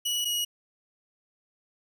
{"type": "tone pair in turn", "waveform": "sawtooth", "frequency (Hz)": [2931, 2902], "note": ["F#7", "F#7"], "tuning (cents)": [-17, -34], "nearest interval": "unison", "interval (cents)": 17, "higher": "first", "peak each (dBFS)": -23, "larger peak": "neither", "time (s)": [[0.05, 0.25], [0.25, 0.45]], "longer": "neither", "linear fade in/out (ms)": 10, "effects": []}